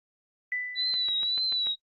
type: tone with exponential decay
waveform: sine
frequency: 1990 Hz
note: B6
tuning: 13 cents sharp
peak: -26 dBFS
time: 0.52-1.35 s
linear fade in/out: 1 ms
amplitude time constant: 180 ms
type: tone with vibrato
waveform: sine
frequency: 3951 Hz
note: B7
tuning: in tune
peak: -25 dBFS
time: 0.75-1.76 s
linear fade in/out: 50 ms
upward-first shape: triangle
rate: 1.8 Hz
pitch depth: 68 cents each way
type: click train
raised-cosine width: 0.3 ms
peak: -25 dBFS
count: 6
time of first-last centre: 0.94-1.67 s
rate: 6.85 Hz
effects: noise-tail reverb RT60 0.1 s tail -25 dB re dry + Opus 24 kbps